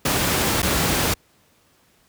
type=noise with dropouts; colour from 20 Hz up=pink; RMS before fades=-20 dBFS; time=0.05-1.14 s; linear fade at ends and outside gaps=5 ms; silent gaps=0.62-0.628 s; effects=pink hiss -59 dBFS RMS until 2.08 s + high-pass 60 Hz 12 dB/octave